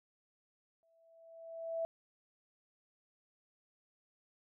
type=tone with exponential growth; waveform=sine; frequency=659.3 Hz; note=E5; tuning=in tune; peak=-32 dBFS; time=0.83-1.85 s; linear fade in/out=0 ms; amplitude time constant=220 ms; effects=none